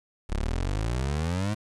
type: exponential sweep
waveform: 25% pulse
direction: up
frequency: 32.85 to 109 Hz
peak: -22 dBFS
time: 0.29-1.55 s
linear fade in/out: 20 ms
effects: resampled to 24000 Hz + 8-bit